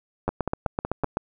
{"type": "two click trains", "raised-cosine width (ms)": 1, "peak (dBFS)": [-10, -11], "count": [8, 5], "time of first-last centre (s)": [[0.28, 1.171], [0.29, 1.036]], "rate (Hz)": [7.86, 5.36], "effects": []}